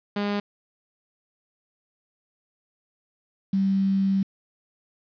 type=tone pair in turn; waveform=sawtooth / sine; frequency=204.2 / 194.1 Hz; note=G#3 / G3; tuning=-29 / -17 cents; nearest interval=minor second; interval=88 cents; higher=first; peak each=-20 / -19 dBFS; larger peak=second; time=0.16-0.4 / 3.53-4.23 s; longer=second; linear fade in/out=5 ms; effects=resampled to 11025 Hz + 8-bit